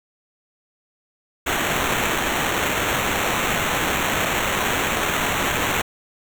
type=noise with sample-and-hold; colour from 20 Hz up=violet; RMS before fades=-22 dBFS; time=1.46-5.82 s; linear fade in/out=10 ms; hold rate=4900 Hz; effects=none